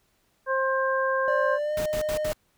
harmonic tone, 530 Hz, C5, 22 cents sharp, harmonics 1 / 2 / 3, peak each -25 / -27 / -28 dBFS, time 0.46-1.59 s, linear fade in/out 50 ms
triangle tone with pitch glide, 587.3 to 611.9 Hz, D5 to D#5, 0 to -29 cents, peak -23 dBFS, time 1.28-2.32 s, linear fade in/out 0 ms, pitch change +71 cents, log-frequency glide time 1.59-1.77 s
pink noise bursts, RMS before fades -34 dBFS, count 4, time 1.77-2.333 s, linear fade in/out 2 ms, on 89 ms, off 69 ms
effects pink hiss -68 dBFS RMS until 2.57 s

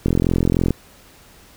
click train, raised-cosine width 3 ms, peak -4 dBFS, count 29, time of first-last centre 0.06-0.707 s, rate 43.3 Hz, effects pink hiss -48 dBFS RMS until 1.56 s

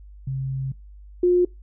sine tone pair in turn, 133.6 / 356.7 Hz, C3 / F4, +36 / +37 cents, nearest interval octave + perfect fourth, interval 1701 cents, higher second, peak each -24 / -14 dBFS, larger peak second, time 0.27-0.72 / 1.23-1.45 s, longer first, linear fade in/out 5 ms, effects noise-tail reverb RT60 0.2 s tail -23 dB re dry + added 50 Hz sine -41 dBFS peak until 1.62 s

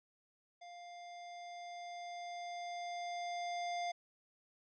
square tone with level ramp, 700 Hz, F5, 4 cents sharp, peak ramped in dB -51 to -37 dBFS, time 0.61-3.92 s, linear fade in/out 10 ms, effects resampled to 16000 Hz

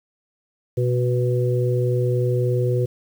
harmonic tone, 123.47 Hz, B2, in tune, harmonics 1 / 3 / 4, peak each -19 / -24 / -25 dBFS, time 0.77-2.86 s, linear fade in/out 10 ms, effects 8-bit

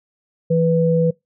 sine tone pair together, 165.22 / 493.9 Hz, E3 / B4, +4 / 0 cents, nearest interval octave + perfect fifth, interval 1896 cents, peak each -16 dBFS, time 0.5-1.11 s, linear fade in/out 10 ms, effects noise-tail reverb RT60 0.2 s tail -25 dB re dry

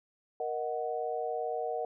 sine chord, D# minor, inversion second, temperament equal with one note detuned, 469.9 / 622.3 / 740 Hz, A#4 / D#5 / F#5, +14 / 0 / 0 cents, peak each -35 / -37 / -35 dBFS, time 0.4-1.85 s, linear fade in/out 2 ms, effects none

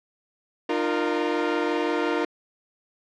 sawtooth chord, Eb suspended second, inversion none, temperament equal with one note detuned, 303.5 / 349.2 / 466.2 Hz, Eb4 / F4 / Bb4, -43 / 0 / 0 cents, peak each -23 dBFS, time 0.69-2.25 s, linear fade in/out 5 ms, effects low-pass 3000 Hz 12 dB/octave

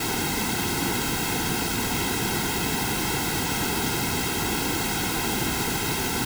pink noise with comb filter, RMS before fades -26 dBFS, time 0-6.25 s, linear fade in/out 5 ms, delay 1.7 ms, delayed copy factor -0.85, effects none

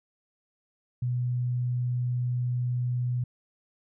sine tone, 123.47 Hz, B2, in tune, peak -25 dBFS, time 1.02-3.24 s, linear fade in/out 5 ms, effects none

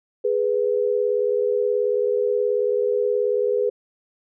sine tone pair together, 415.3 / 493.9 Hz, G#4 / B4, 0 / 0 cents, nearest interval minor third, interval 300 cents, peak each -21 dBFS, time 0.24-3.7 s, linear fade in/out 10 ms, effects none

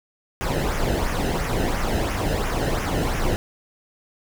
brown noise with flanger, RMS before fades -23 dBFS, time 0.41-3.36 s, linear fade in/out 0 ms, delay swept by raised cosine 0.23 to 0.9 ms, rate 2.9 Hz, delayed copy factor -0.65, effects none

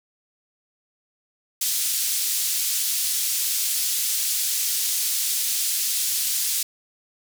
white band-pass noise, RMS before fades -24 dBFS, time 1.61-6.63 s, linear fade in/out 5 ms, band 3900 to 14000 Hz, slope 12 dB/octave, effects none

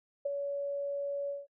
sine tone with ADSR envelope, 565 Hz, C#5, 33 cents sharp, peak -27 dBFS, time 0.25-1.47 s, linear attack 9 ms, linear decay 17 ms, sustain -5 dB, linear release 180 ms, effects noise-tail reverb RT60 0.1 s tail -25 dB re dry

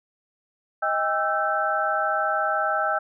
sine tone cluster, 628 / 802 / 1328 / 1541 Hz, D#5 / G5 / E6 / G6, +16 / +39 / +12 / -30 cents, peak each -27 / -27 / -25 / -28 dBFS, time 0.82-2.99 s, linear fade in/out 10 ms, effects none

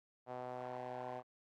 sawtooth tone with band-pass filter, 125.4 Hz, B2, 27 cents sharp, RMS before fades -45 dBFS, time 0.26-1.23 s, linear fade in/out 50 ms, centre 710 Hz, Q 2.8, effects AAC 48 kbps

